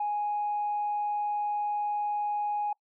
sine tone, 830.6 Hz, G#5, in tune, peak -26 dBFS, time 0-2.73 s, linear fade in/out 5 ms, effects noise-tail reverb RT60 0.1 s tail -26 dB re dry + tanh soft clip ceiling -23 dBFS

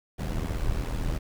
brown noise with amplitude modulation, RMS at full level -25 dBFS, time 0.18-1.19 s, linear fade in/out 20 ms, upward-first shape sine, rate 79.7 Hz, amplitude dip 75%, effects none

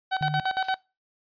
30% pulse tone with tremolo, 759 Hz, F#5, 44 cents sharp, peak -20 dBFS, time 0.11-0.76 s, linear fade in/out 20 ms, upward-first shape square, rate 8.7 Hz, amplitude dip 80%
sine tone, 149.5 Hz, D3, 31 cents sharp, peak -27 dBFS, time 0.21-0.4 s, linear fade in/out 0 ms
violet noise with exponential decay, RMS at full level -30 dBFS, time 0.64-0.83 s, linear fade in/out 1 ms, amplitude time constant 40 ms
effects noise-tail reverb RT60 0.3 s tail -25 dB re dry + resampled to 11025 Hz

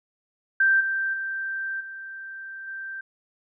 sine tone with level steps, 1568 Hz, G6, in tune, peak -16 / -23 / -27 / -35 / -32 dBFS, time 0.6-3.01 s, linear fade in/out 5 ms, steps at 0.8 / 1.13 / 1.8 / 2.67 s, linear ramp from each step 10 ms, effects none

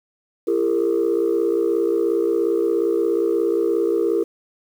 sine tone cluster, 337.9 / 403.4 / 460.4 Hz, E4 / G4 / A#4, +43 / +50 / -22 cents, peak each -20 dBFS, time 0.47-4.24 s, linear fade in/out 10 ms, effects tanh soft clip ceiling -11 dBFS + 8-bit

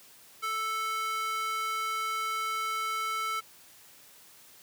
square tone with high-pass filter, 440 Hz, A4, in tune, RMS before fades -32 dBFS, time 0.42-3.41 s, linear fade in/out 20 ms, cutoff 1500 Hz, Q 4.2, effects white hiss -55 dBFS RMS until 4.62 s + high-pass 80 Hz 12 dB/octave

